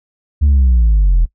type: linear sweep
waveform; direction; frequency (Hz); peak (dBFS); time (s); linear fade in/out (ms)
sine; down; 74.5 to 38.98; -5; 0.41-1.26; 20
effects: noise-tail reverb RT60 0.1 s tail -21 dB re dry + tanh soft clip ceiling -6 dBFS